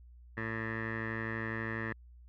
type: tone with low-pass filter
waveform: 15% pulse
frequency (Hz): 112.2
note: A2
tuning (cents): +34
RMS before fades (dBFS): -37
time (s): 0.37-1.93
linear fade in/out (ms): 5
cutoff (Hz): 1800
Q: 7.3
effects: added 60 Hz sine -52 dBFS peak until 2.28 s